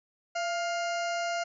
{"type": "harmonic tone with a mistuned harmonic", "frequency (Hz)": 704, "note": "F5", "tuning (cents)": 14, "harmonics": [1, 2, 3, 4, 6, 7, 8, 9, 10], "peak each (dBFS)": [-30, -36, -40, -42, -46, -47, -48, -49, -50], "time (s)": [0.35, 1.44], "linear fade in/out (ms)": 10, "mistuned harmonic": 1, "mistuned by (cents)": -52, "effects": []}